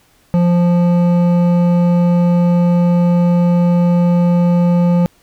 sine tone with hard clipping, 174.61 Hz, F3, in tune, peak -11 dBFS, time 0.34-5.06 s, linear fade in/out 0 ms, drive 10 dB, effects pink hiss -53 dBFS RMS until 5.22 s

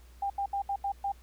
sine tone bursts at uneven times, 797 Hz, G5, 28 cents sharp, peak -28 dBFS, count 6, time 0.22-0.3 / 0.38-0.46 / 0.53-0.62 / 0.69-0.76 / 0.84-0.92 / 1.04-1.12 s, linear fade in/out 5 ms, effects added 60 Hz sine -51 dBFS peak until 1.22 s + pink hiss -62 dBFS RMS until 1.22 s

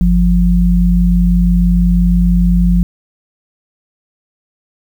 sine tone pair together, 50.14 / 176.1 Hz, G1 / F3, +40 / +15 cents, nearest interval octave + minor seventh, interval 2175 cents, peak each -10 dBFS, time 0.01-2.83 s, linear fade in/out 0 ms, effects 7-bit

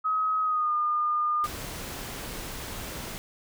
sine tone with pitch glide, 1270 to 1214.1 Hz, D#6 to D#6, +35 to -43 cents, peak -23 dBFS, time 0.04-1.47 s, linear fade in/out 20 ms, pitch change -78 cents, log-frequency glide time 0.41-0.73 s
pink noise, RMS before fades -37 dBFS, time 1.44-3.18 s, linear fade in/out 0 ms
effects none

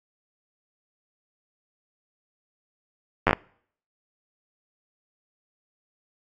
slowing click train, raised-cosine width 0.5 ms, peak -3 dBFS, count 5, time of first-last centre 3.27-3.331 s, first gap 10 ms, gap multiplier 1.29, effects noise-tail reverb RT60 0.6 s tail -26 dB re dry + AAC 48 kbps

